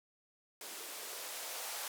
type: noise with band-pass filter sweep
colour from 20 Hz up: violet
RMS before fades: -44 dBFS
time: 0.61-1.88 s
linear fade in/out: 2 ms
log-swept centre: 350 to 670 Hz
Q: 1.7
effects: none